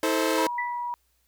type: chord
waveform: sawtooth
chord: A minor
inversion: second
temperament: equal with one note detuned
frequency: 321.9 / 440 / 523.3 Hz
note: E4 / A4 / C5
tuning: -41 / 0 / 0 cents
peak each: -22 / -24 / -23 dBFS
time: 0.03-0.47 s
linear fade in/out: 2 ms
type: tone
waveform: sine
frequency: 964 Hz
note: B5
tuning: 42 cents flat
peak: -28 dBFS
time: 0.38-0.94 s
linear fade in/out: 0 ms
type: tone with exponential decay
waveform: sine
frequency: 1975.5 Hz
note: B6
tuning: in tune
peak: -25 dBFS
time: 0.58-0.9 s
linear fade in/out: 5 ms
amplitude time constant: 68 ms
effects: added 60 Hz sine -70 dBFS peak until 1.27 s + white hiss -70 dBFS RMS until 1.27 s